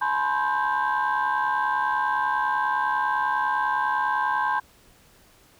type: tone cluster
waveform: sine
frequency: 851 / 989 / 1059 / 1576 Hz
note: G#5 / B5 / C6 / G6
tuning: +42 / +2 / +21 / +9 cents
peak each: -26 dBFS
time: 0.01-4.6 s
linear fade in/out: 10 ms
effects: tanh soft clip ceiling -15 dBFS + pink hiss -56 dBFS RMS until 5.59 s